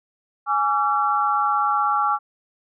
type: tone cluster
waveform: sine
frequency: 832 / 1149 / 1358 Hz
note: G#5 / D6 / F6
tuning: +3 / -38 / -49 cents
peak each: -22 dBFS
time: 0.46-2.19 s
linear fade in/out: 50 ms
effects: none